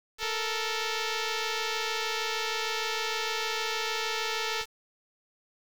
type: tone pair together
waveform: 5% pulse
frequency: 439.7 / 466.2 Hz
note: A4 / A#4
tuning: -1 / 0 cents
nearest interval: minor second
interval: 101 cents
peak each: -19 / -24 dBFS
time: 0.18-4.66 s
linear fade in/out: 50 ms
effects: low-pass 8000 Hz 12 dB/octave + 7-bit